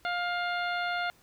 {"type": "harmonic tone", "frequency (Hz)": 705, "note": "F5", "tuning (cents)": 16, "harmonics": [1, 2, 3, 4, 5, 6], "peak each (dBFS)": [-32, -32, -38, -43, -42, -45], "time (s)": [0.05, 1.1], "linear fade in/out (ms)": 0, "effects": ["pink hiss -62 dBFS RMS until 1.22 s"]}